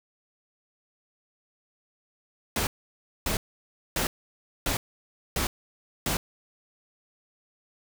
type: noise bursts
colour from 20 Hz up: pink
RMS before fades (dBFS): -27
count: 6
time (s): 2.56-6.17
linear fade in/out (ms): 2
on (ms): 110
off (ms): 590
effects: none